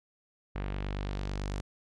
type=tone with low-pass filter sweep; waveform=sawtooth; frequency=49 Hz; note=G1; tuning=in tune; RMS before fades=-35 dBFS; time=0.55-1.61 s; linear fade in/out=10 ms; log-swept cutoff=2300 to 7300 Hz; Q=1.3; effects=none